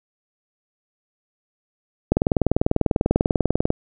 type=click train; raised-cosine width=2 ms; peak=-3 dBFS; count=33; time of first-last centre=2.12-3.704 s; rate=20.2 Hz; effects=none